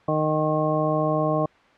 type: harmonic tone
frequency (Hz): 154.4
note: D#3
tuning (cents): -13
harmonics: 1 / 2 / 3 / 4 / 5 / 7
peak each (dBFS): -26 / -27 / -29 / -24 / -30 / -28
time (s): 0.08-1.46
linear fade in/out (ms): 5
effects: white hiss -54 dBFS RMS until 1.77 s + low-pass 2000 Hz 12 dB/octave

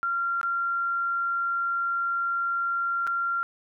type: tone with dropouts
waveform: sine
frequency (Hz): 1380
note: F6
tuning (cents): -21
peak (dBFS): -24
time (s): 0.03-3.43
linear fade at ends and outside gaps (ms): 0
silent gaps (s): 0.413-0.431 / 3.068-3.074
effects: none

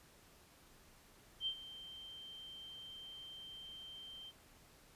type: tone with ADSR envelope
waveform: sine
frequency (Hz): 3135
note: G7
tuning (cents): -1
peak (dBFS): -34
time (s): 1.4-4.32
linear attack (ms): 66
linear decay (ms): 76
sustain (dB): -15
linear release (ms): 32
effects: pink hiss -64 dBFS RMS until 4.95 s + resampled to 32000 Hz

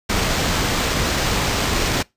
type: noise with sample-and-hold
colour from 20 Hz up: pink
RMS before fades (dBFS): -20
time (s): 0.09-2.03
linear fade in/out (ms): 10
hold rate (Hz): 11025
effects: noise-tail reverb RT60 0.2 s tail -24 dB re dry + resampled to 32000 Hz

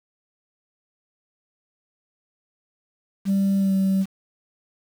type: tone with pitch glide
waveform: sine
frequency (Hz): 195.8 to 192.1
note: G3 to G3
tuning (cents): -2 to -35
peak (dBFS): -15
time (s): 3.25-4.06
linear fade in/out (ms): 50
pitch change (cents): -33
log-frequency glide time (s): 3.59-3.73
effects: tanh soft clip ceiling -16 dBFS + 7-bit

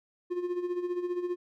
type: tone with tremolo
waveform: triangle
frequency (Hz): 355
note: F4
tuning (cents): +28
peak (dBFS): -25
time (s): 0.3-1.36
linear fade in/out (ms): 20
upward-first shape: sine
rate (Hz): 15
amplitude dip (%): 65
effects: none

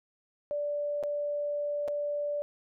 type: tone with dropouts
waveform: sine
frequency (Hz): 584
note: D5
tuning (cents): -10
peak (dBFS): -29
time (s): 0.51-2.42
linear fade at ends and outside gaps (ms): 0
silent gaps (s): 1.028-1.036 / 1.878-1.883
effects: none

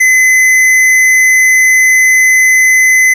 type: tone with hard clipping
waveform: sine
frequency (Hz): 2033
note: B6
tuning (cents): +50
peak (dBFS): -6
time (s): 0-3.14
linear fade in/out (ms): 10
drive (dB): 11
effects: none

